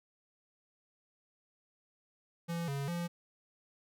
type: tone with pitch steps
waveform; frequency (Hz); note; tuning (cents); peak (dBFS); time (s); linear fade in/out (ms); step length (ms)
square; 169.3 / 139.5 / 172.3; E3 / C#3 / F3; +46 / +11 / -23; -35; 2.48-3.08; 20; 200
effects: none